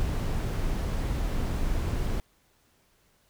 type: noise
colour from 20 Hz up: brown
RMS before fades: -28 dBFS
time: 0-2.2 s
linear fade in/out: 0 ms
effects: pink hiss -66 dBFS RMS until 3.29 s